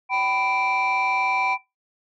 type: tone cluster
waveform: sine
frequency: 771 / 995 / 2343 Hz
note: G5 / B5 / D7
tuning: -29 / +13 / -5 cents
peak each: -23 dBFS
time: 0.09-1.58 s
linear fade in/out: 50 ms
effects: noise-tail reverb RT60 0.2 s tail -18 dB re dry + tanh soft clip ceiling -15 dBFS